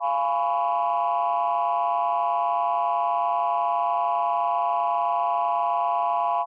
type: chord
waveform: sine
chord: C# dominant seventh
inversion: first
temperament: just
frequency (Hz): 693 / 831.5 / 997.9 / 1108.7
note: E#5 / G#5 / B5 / C#6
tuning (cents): -14 / +2 / +18 / 0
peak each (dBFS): -24 / -26 / -24 / -29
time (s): 0-6.46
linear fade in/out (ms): 50
effects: tanh soft clip ceiling -15 dBFS